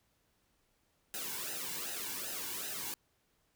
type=noise with flanger; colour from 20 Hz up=white; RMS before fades=-40 dBFS; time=1.14-2.94 s; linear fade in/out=0 ms; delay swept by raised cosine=0.88 to 1.62 ms; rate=2.6 Hz; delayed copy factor=-0.75; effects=pink hiss -75 dBFS RMS until 3.55 s